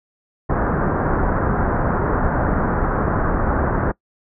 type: low-pass noise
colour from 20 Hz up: pink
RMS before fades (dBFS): -19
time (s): 0.49-3.92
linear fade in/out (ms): 10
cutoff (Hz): 1600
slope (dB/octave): 48
effects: noise-tail reverb RT60 0.1 s tail -22 dB re dry